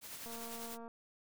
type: noise with tremolo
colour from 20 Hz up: white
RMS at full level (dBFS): -46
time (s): 0.01-0.78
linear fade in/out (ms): 50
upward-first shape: sine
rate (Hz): 10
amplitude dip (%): 40
type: click train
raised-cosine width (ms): 1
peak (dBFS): -37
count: 144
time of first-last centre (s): 0.26-0.879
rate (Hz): 231
effects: none